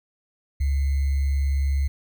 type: tone with sample-and-hold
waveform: sine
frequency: 69.3 Hz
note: C#2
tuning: in tune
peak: -19 dBFS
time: 0.6-1.88 s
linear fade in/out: 10 ms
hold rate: 2100 Hz
effects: none